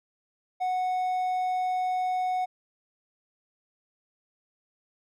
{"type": "tone", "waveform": "triangle", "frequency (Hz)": 737, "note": "F#5", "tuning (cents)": -7, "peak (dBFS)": -23, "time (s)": [0.6, 2.46], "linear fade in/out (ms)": 20, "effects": []}